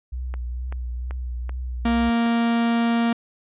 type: tone with vibrato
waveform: sine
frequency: 61.74 Hz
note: B1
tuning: in tune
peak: -26 dBFS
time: 0.12-2.1 s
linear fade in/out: 10 ms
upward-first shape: triangle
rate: 2.2 Hz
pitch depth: 48 cents each way
type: click train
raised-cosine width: 0.5 ms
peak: -21 dBFS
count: 6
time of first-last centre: 0.34-2.263 s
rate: 2.6 Hz
type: tone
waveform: 45% pulse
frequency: 233.1 Hz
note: A#3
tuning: in tune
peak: -18 dBFS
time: 1.85-3.13 s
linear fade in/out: 5 ms
effects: resampled to 8000 Hz